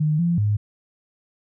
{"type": "tone with pitch steps", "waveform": "sine", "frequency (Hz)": [152.8, 171.3, 104.3], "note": ["D#3", "F3", "G#2"], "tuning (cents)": [-31, -33, 8], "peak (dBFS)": -17, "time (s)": [0, 0.57], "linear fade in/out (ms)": 10, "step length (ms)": 190, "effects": []}